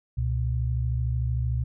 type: tone pair together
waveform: sine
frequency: 67.71 / 121 Hz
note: C#2 / B2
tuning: -40 / -35 cents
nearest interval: minor seventh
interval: 1005 cents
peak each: -26 dBFS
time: 0.17-1.64 s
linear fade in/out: 10 ms
effects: none